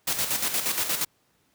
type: noise with tremolo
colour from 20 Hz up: white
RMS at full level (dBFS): -25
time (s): 0.07-1.05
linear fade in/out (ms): 10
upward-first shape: square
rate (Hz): 8.5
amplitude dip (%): 55
effects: pink hiss -67 dBFS RMS until 1.54 s + high-pass 80 Hz 12 dB/octave